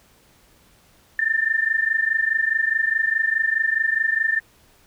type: tone pair together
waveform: sine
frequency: 1775.2 / 1800 Hz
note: A6 / A6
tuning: +15 / +39 cents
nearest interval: unison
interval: 24 cents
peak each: -21 dBFS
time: 1.19-4.4 s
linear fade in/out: 2 ms
effects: pink hiss -56 dBFS RMS until 4.86 s